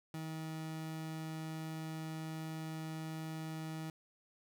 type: tone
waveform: 30% pulse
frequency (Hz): 158.9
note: D#3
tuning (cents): +37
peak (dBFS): -38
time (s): 0.14-3.9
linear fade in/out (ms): 2
effects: none